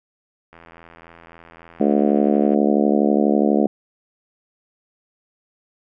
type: click train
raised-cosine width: 0.5 ms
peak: -28 dBFS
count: 169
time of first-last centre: 0.53-2.54 s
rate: 83.6 Hz
type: harmonic tone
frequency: 72.2 Hz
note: D2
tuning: 29 cents flat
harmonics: 3 / 4 / 5 / 6 / 7 / 8 / 9 / 10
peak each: -18 / -20 / -22 / -24 / -25 / -26 / -27 / -28 dBFS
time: 1.8-3.67 s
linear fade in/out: 5 ms
effects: none